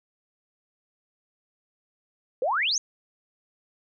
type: exponential sweep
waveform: sine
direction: up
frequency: 466.2 to 6720 Hz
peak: -22 dBFS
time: 2.42-2.78 s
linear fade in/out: 2 ms
effects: none